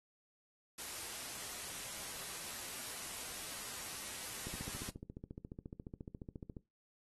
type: noise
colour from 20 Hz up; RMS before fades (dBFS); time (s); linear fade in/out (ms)
white; -45; 0.78-4.9; 5
type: click train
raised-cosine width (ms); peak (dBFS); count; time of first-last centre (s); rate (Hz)
3; -33; 31; 4.47-6.568; 14.3
effects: noise-tail reverb RT60 0.2 s tail -17 dB re dry + AAC 32 kbps